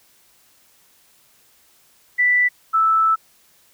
sine tone pair in turn, 1975.5 / 1315.3 Hz, B6 / E6, 0 / -4 cents, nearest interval perfect fifth, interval 704 cents, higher first, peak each -13 dBFS, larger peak neither, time 2.18-2.49 / 2.73-3.16 s, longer second, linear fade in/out 20 ms, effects white hiss -56 dBFS RMS until 3.73 s

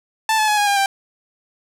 sawtooth tone with pitch steps, 881 / 861.4 / 842.2 / 823.4 / 805.1 / 787.2 Hz, A5 / A5 / G#5 / G#5 / G5 / G5, +2 / -37 / +24 / -15 / +46 / +7 cents, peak -11 dBFS, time 0.29-0.86 s, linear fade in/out 2 ms, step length 95 ms, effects low-pass 12000 Hz 12 dB/octave

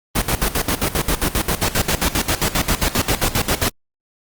pink noise with tremolo, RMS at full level -17 dBFS, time 0.15-3.7 s, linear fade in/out 10 ms, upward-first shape square, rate 7.5 Hz, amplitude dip 80%, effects Opus 24 kbps

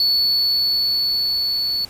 triangle tone with level ramp, 4435 Hz, C#8, in tune, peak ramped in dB -13 to -18 dBFS, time 0-1.85 s, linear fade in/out 2 ms, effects pink hiss -43 dBFS RMS until 1.89 s + resampled to 32000 Hz

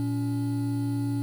triangle tone pair together, 115.97 / 283.1 Hz, A#2 / C#4, -9 / +37 cents, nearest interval octave + minor third, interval 1546 cents, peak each -26 dBFS, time 0-1.22 s, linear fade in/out 0 ms, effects 8-bit

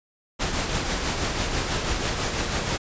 pink noise with tremolo, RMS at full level -24 dBFS, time 0.39-2.78 s, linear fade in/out 20 ms, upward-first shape triangle, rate 6.1 Hz, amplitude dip 45%, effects resampled to 16000 Hz

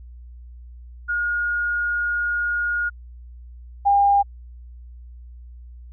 sine tone pair in turn, 1432 / 803.7 Hz, F6 / G5, +43 / +43 cents, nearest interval minor seventh, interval 1000 cents, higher first, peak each -20 / -13 dBFS, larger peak second, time 1.08-2.9 / 3.85-4.23 s, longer first, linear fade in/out 20 ms, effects added 60 Hz sine -38 dBFS peak until 5.92 s

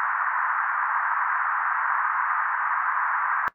pink band-pass noise, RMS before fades -25 dBFS, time 0-3.48 s, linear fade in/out 0 ms, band 950 to 1700 Hz, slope 48 dB/octave, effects noise-tail reverb RT60 0.1 s tail -17 dB re dry

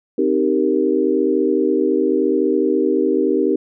sine chord, C minor seventh, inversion none, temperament equal, 261.6 / 311.1 / 392 / 466.2 Hz, C4 / Eb4 / G4 / Bb4, 0 / 0 / 0 / 0 cents, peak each -21 / -19 / -18 / -21 dBFS, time 0.18-3.56 s, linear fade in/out 5 ms, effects none

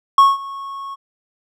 triangle tone with ADSR envelope, 1100 Hz, C#6, 14 cents flat, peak -3 dBFS, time 0.18-0.96 s, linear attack 3 ms, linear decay 190 ms, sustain -22 dB, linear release 27 ms, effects none

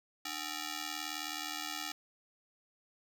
5% pulse ring-modulated tone, 523 Hz, C5, 1 cent flat, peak -23 dBFS, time 0.25-1.92 s, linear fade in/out 5 ms, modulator 222 Hz, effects none

